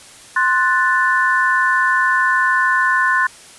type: chord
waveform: sine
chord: F# diminished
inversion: second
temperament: equal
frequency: 1046.5 / 1480 / 1760 Hz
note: C6 / F#6 / A6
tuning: 0 / 0 / 0 cents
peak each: -17 dBFS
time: 0.36-3.27 s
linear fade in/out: 5 ms
effects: white hiss -41 dBFS RMS until 3.58 s + resampled to 24000 Hz